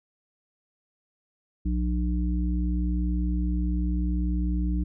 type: harmonic tone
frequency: 60.3 Hz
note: B1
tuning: 41 cents flat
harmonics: 1 / 3 / 5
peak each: -24 / -30 / -33 dBFS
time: 1.65-4.84 s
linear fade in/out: 10 ms
effects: none